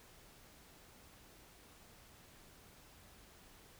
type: silence
effects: pink hiss -61 dBFS RMS until 3.79 s